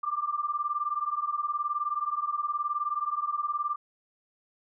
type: beating tone pair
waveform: sine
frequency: 1174.7 / 1193.7 Hz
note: D6 / D6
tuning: 0 / +28 cents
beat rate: 19 Hz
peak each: -31 / -30 dBFS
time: 0.03-3.76 s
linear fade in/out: 10 ms
effects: none